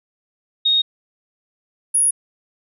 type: tone pair in turn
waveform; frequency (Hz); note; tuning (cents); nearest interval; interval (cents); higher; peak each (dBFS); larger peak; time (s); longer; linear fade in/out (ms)
sine; 3729 / 10423; A#7 / E9; 0 / -21; octave + tritone; 1779; second; -13; neither; 0.65-0.82 / 1.94-2.11; neither; 10
effects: none